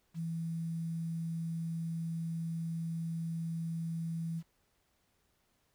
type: tone with quantisation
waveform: sine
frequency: 165 Hz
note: E3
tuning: 2 cents sharp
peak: -34 dBFS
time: 0.14-4.43 s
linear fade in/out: 50 ms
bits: 10
effects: pink hiss -75 dBFS RMS until 5.74 s